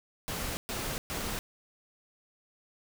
pink noise bursts, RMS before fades -35 dBFS, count 3, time 0.28-1.39 s, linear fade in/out 0 ms, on 290 ms, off 120 ms, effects none

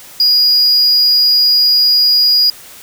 triangle tone, 4885 Hz, D#8, 33 cents flat, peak -6 dBFS, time 0.2-2.5 s, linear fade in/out 2 ms, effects white hiss -36 dBFS RMS until 2.82 s

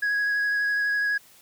sine tone with vibrato, 1662 Hz, G#6, 1 cent sharp, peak -19 dBFS, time 0.02-1.18 s, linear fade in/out 10 ms, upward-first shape sine, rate 12 Hz, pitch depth 12 cents each way, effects tanh soft clip ceiling -21 dBFS + white hiss -54 dBFS RMS until 1.41 s

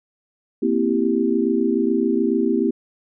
sine chord, C dominant seventh, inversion third, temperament equal with one note detuned, 233.1 / 260.1 / 329.6 / 392 Hz, Bb3 / C4 / E4 / G4, 0 / -10 / 0 / 0 cents, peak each -22 dBFS, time 0.62-2.71 s, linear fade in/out 10 ms, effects none

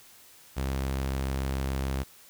sawtooth tone, 66.9 Hz, C2, 39 cents sharp, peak -24 dBFS, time 0.56-2.04 s, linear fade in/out 20 ms, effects white hiss -54 dBFS RMS until 2.29 s

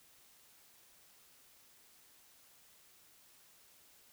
silence, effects white hiss -64 dBFS RMS until 4.12 s

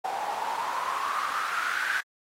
white noise with band-pass filter sweep, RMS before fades -30 dBFS, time 0.04-2.01 s, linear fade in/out 10 ms, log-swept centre 770 to 1600 Hz, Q 8.3, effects AAC 48 kbps

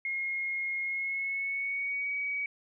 sine tone with pitch glide, 2150 to 2265 Hz, C7 to C#7, +47 to +37 cents, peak -30 dBFS, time 0.05-2.46 s, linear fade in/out 2 ms, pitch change +90 cents, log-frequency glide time 0.82-2.14 s, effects none

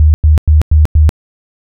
sine tone bursts, 76.6 Hz, D#2, 27 cents flat, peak -3 dBFS, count 5, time 0-1.092 s, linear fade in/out 0 ms, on 140 ms, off 98 ms, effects none

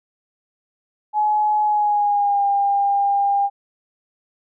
sine tone with pitch glide, 846 to 801.8 Hz, G#5 to G5, +32 to +39 cents, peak -15 dBFS, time 1.13-3.5 s, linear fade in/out 50 ms, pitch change -93 cents, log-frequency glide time 1.63-2.45 s, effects none

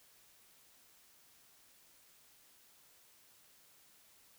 silence, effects white hiss -65 dBFS RMS until 4.38 s

